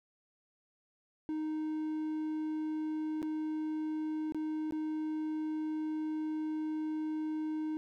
triangle tone with dropouts, 310.5 Hz, D#4, 3 cents flat, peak -31 dBFS, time 1.29-7.77 s, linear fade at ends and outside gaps 0 ms, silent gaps 3.219-3.228 / 4.322-4.346 / 4.709-4.723 s, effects none

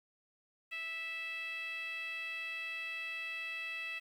10% pulse tone with band-pass filter, 657 Hz, E5, 6 cents flat, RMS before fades -41 dBFS, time 0.71-4 s, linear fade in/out 20 ms, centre 2400 Hz, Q 9.1, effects 11-bit

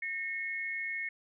sine tone pair together, 1832.3 / 2179 Hz, A#6 / C#7, -30 / -30 cents, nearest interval minor third, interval 300 cents, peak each -38 / -35 dBFS, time 0.02-1.09 s, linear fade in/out 5 ms, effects none

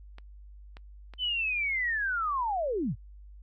clicks, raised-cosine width 0.3 ms, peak -31 dBFS, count 3, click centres 0.184 / 0.769 / 1.137 s
sine linear sweep, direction down, 3064 to 76 Hz, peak -27 dBFS, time 1.18-2.96 s, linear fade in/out 50 ms
effects noise-tail reverb RT60 0.1 s tail -24 dB re dry + added 50 Hz sine -46 dBFS peak until 3.42 s

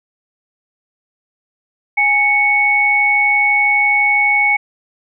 sine tone pair together, 825.7 / 2217 Hz, G#5 / C#7, -10 / 0 cents, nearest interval octave + perfect fourth, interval 1710 cents, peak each -18 / -11 dBFS, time 1.97-4.57 s, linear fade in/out 10 ms, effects none

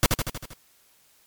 pink noise with echo, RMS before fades -17 dBFS, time 0.03-0.06 s, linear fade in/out 0 ms, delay 79 ms, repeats 6, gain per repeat -4 dB, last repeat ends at 0.534 s, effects white hiss -60 dBFS RMS until 1.26 s + MP3 96 kbps

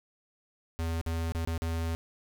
square tone with dropouts, 82.41 Hz, E2, in tune, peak -30 dBFS, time 0.79-1.95 s, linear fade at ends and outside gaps 0 ms, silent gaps 1.013-1.063 / 1.321-1.349 / 1.45-1.474 / 1.578-1.62 s, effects none

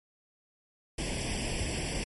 pink noise with comb filter, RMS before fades -33 dBFS, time 0.98-2.04 s, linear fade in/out 5 ms, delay 0.38 ms, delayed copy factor +0.85, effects MP3 48 kbps

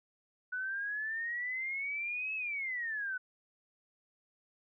sine exponential two-way sweep, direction up then down, 1480 to 2608 to 1480 Hz, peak -34 dBFS, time 0.52-3.18 s, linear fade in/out 10 ms, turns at 2.35 s, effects none

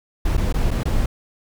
brown noise with dropouts, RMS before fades -19 dBFS, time 0.25-1.06 s, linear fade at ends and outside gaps 5 ms, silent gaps 0.369-0.376 / 0.526-0.54 / 0.708-0.712 / 0.834-0.854 s, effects none

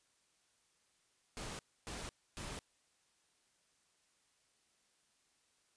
pink noise bursts, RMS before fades -45 dBFS, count 3, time 1.37-2.59 s, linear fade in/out 0 ms, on 220 ms, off 280 ms, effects white hiss -75 dBFS RMS until 5.76 s + resampled to 22050 Hz

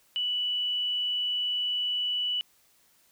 sine tone, 2960 Hz, F#7, in tune, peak -26 dBFS, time 0.16-2.41 s, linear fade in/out 0 ms, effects white hiss -64 dBFS RMS until 3.11 s

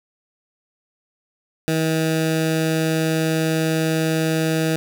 15% pulse tone with notch filter, 160 Hz, D#3, 49 cents sharp, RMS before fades -20 dBFS, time 1.68-4.76 s, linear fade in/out 0 ms, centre 1000 Hz, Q 1.7, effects none

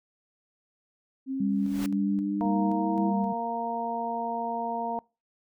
sine exponential sweep, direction up, 264.8 to 329.6 Hz, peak -28 dBFS, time 1.26-3.13 s, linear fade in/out 50 ms
sine tone with tremolo, 200 Hz, G3, 35 cents sharp, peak -25 dBFS, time 1.4-3.33 s, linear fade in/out 5 ms, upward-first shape square, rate 1.9 Hz, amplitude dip 40%
pink noise with exponential growth, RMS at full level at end -35 dBFS, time 1.49-1.86 s, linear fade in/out 1 ms, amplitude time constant 79 ms
harmonic tone, 232.4 Hz, A#3, 5 cents flat, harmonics 1 / 2 / 3 / 4, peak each -36 / -37 / -32 / -32 dBFS, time 2.41-4.99 s, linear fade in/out 0 ms
effects noise-tail reverb RT60 0.3 s tail -25 dB re dry

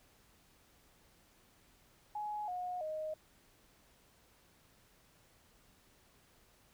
sine tone with pitch steps, 840 / 722.9 / 622.1 Hz, G#5 / F#5 / D#5, +19 / -40 / 0 cents, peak -37 dBFS, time 2.15-3.14 s, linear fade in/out 5 ms, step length 330 ms, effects pink hiss -67 dBFS RMS until 6.73 s

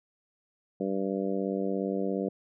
harmonic tone, 97.2 Hz, G2, 14 cents flat, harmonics 2 / 3 / 4 / 5 / 6 / 7, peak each -32 / -34 / -34 / -34 / -38 / -42 dBFS, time 0.8-2.29 s, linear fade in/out 5 ms, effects none

